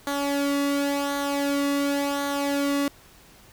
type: tone with flanger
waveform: sawtooth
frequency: 282.6 Hz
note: C#4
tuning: 34 cents sharp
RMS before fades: -25 dBFS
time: 0.07-2.88 s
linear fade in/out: 2 ms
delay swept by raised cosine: 0.38 to 1.3 ms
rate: 0.92 Hz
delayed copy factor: -0.6
effects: pink hiss -52 dBFS RMS until 3.52 s